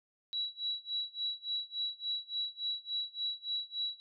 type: tone with tremolo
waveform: sine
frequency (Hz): 3909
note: B7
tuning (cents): -19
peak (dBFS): -31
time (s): 0.33-4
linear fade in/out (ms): 0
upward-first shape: sine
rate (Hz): 3.5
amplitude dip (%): 95
effects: none